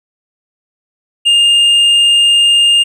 sine tone with hard clipping, 2818 Hz, F7, 15 cents sharp, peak -7 dBFS, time 1.25-2.84 s, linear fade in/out 20 ms, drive 4 dB, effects none

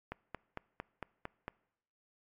click train, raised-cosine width 0.5 ms, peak -24 dBFS, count 7, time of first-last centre 0.12-1.481 s, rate 4.41 Hz, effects noise-tail reverb RT60 0.8 s tail -23 dB re dry + MP3 64 kbps

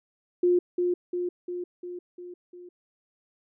sine tone with echo, 355.2 Hz, F4, 29 cents sharp, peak -18 dBFS, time 0.43-0.59 s, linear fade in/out 5 ms, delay 350 ms, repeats 6, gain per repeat -4 dB, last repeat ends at 2.69 s, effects none

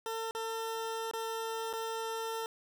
20% pulse tone with dropouts, 450.3 Hz, A4, 40 cents sharp, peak -30 dBFS, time 0.06-2.46 s, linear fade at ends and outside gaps 1 ms, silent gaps 0.31-0.349 / 1.112-1.135 / 1.729-1.735 s, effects none

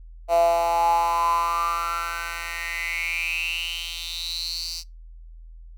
10% pulse tone with high-pass filter sweep, 169.1 Hz, E3, 44 cents sharp, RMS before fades -25 dBFS, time 0.28-4.84 s, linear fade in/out 50 ms, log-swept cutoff 640 to 5000 Hz, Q 9.2, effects noise-tail reverb RT60 0.2 s tail -22 dB re dry + added 41 Hz sine -40 dBFS peak until 5.77 s

